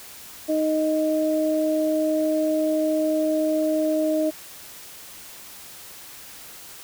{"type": "tone pair together", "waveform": "sine", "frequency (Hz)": [311.3, 622.6], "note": ["D#4", "D#5"], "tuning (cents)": [1, 1], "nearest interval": "octave", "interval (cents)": 1200, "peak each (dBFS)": -22, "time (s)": [0.48, 4.31], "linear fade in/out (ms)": 20, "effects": ["white hiss -42 dBFS RMS until 6.83 s"]}